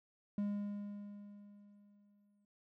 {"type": "tone with exponential decay", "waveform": "triangle", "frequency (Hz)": 204.3, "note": "G#3", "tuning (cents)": -28, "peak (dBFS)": -31, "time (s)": [0.38, 2.45], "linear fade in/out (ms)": 2, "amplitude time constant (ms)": 450, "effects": []}